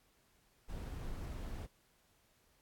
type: noise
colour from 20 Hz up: brown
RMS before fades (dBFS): -43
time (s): 0.68-1.67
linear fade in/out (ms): 20
effects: pink hiss -72 dBFS RMS until 2.61 s + AAC 64 kbps